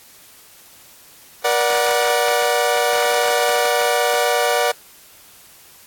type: chord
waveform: sawtooth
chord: Bb augmented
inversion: none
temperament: equal with one note detuned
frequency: 477.1 / 587.3 / 740 Hz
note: Bb4 / D5 / F#5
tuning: +40 / 0 / 0 cents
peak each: -16 dBFS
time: 1.44-4.72 s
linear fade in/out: 10 ms
effects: white hiss -46 dBFS RMS until 5.86 s + AAC 64 kbps